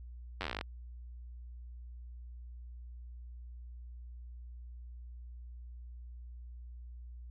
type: slowing click train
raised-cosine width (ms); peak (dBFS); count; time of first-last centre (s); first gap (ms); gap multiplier
0.3; -20; 14; 0.41-0.611; 10; 1.07
effects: added 60 Hz sine -45 dBFS peak until 7.3 s